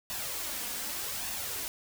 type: noise with flanger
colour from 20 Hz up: white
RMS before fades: -36 dBFS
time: 0.1-1.68 s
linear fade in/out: 0 ms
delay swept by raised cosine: 1.1 to 4.2 ms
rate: 0.84 Hz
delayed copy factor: +0.5
effects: none